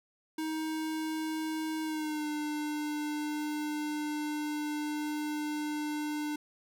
square tone with pitch glide, 315.2 to 300.1 Hz, D#4 to D4, +23 to +38 cents, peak -33 dBFS, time 0.38-6.36 s, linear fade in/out 5 ms, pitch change -85 cents, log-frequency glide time 1.83-2.27 s, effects none

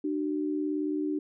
sine tone pair together, 300 / 378.3 Hz, D4 / F#4, +37 / +38 cents, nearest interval major third, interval 401 cents, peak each -28 / -34 dBFS, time 0.04-1.19 s, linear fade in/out 5 ms, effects none

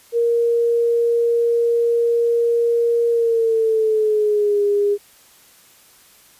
sine tone with pitch glide, 468.7 to 408 Hz, A#4 to G#4, +9 to -31 cents, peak -14 dBFS, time 0.12-4.98 s, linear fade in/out 50 ms, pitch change -240 cents, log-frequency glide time 3.1-4.62 s, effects white hiss -50 dBFS RMS until 6.39 s + resampled to 32000 Hz

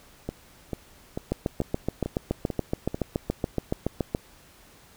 two click trains, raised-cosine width 2 ms, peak -16 / -11 dBFS, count 7 / 21, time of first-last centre 0.29-2.945 / 1.32-4.149 s, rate 2.26 / 7.07 Hz, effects pink hiss -54 dBFS RMS until 4.96 s

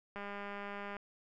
click train, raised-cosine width 0.5 ms, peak -29 dBFS, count 164, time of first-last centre 0.16-0.967 s, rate 202 Hz, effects none

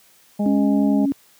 harmonic tone, 206.4 Hz, G#3, 10 cents flat, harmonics 1 / 2 / 3 / 4, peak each -18 / -33 / -28 / -33 dBFS, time 0.39-1.06 s, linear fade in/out 10 ms
sine tone, 277.2 Hz, C#4, in tune, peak -17 dBFS, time 0.46-1.12 s, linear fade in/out 0 ms
effects white hiss -54 dBFS RMS until 1.39 s + high-pass 80 Hz 12 dB/octave

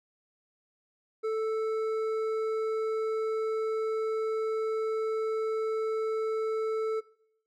sine tone with hard clipping, 440 Hz, A4, in tune, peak -29 dBFS, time 1.23-7.01 s, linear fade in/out 20 ms, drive 7 dB, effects noise-tail reverb RT60 0.7 s tail -21 dB re dry

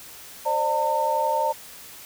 sine tone cluster, 529 / 600 / 906 Hz, C5 / D5 / A#5, +19 / +37 / -50 cents, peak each -28 / -26 / -22 dBFS, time 0.45-1.53 s, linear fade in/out 20 ms, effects white hiss -43 dBFS RMS until 2.05 s

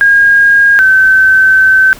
sine tone pair in turn, 1626 / 1537.6 Hz, G#6 / G6, -37 / -34 cents, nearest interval minor second, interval 97 cents, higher first, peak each -3 dBFS, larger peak neither, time 0.01-0.79 / 0.79-1.93 s, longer second, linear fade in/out 0 ms, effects pink hiss -33 dBFS RMS until 1.99 s

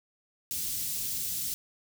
white band-stop noise, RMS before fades -33 dBFS, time 0.51-1.54 s, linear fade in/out 0 ms, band 200 to 4500 Hz, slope 12 dB/octave, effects none

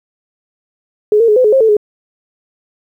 sine tone with pitch steps, 421.9 / 460.8 / 422.6 / 508 / 424.7 / 533 / 443.9 / 418.6 Hz, G#4 / A#4 / G#4 / B4 / G#4 / C5 / A4 / G#4, +27 / -20 / +30 / +49 / +39 / +32 / +15 / +14 cents, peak -6 dBFS, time 1.12-1.768 s, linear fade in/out 2 ms, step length 81 ms, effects 8-bit

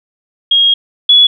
sine tone pair in turn, 3267 / 3393 Hz, G#7 / G#7, -29 / +36 cents, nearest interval minor second, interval 65 cents, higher second, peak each -6 / -3 dBFS, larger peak second, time 0.51-0.74 / 1.09-1.27 s, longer first, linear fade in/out 5 ms, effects none

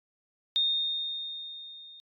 sine tone with level ramp, 3671 Hz, A#7, 27 cents flat, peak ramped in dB -22 to -47 dBFS, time 0.56-2 s, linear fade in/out 0 ms, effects AAC 64 kbps

